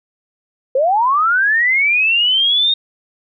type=linear sweep; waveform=sine; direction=up; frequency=501 to 3714 Hz; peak=-11 dBFS; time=0.75-2.74 s; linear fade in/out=5 ms; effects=none